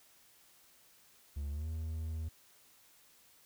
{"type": "tone with pitch glide", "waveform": "triangle", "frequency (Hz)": [71.6, 79.91], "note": ["D2", "D#2"], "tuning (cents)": [-43, 47], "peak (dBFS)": -34, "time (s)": [1.36, 2.29], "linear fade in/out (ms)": 10, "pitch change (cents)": 190, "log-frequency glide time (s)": [1.51, 1.67], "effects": ["white hiss -64 dBFS RMS until 3.45 s"]}